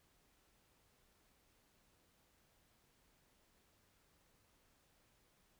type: silence
effects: pink hiss -74 dBFS RMS until 5.59 s